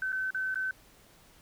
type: tone with dropouts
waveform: sine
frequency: 1528 Hz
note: G6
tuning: 45 cents flat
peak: -29 dBFS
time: 0.02-0.71 s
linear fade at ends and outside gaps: 2 ms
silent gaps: 0.121-0.127 / 0.306-0.346 / 0.544-0.556 s
effects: pink hiss -59 dBFS RMS until 1.41 s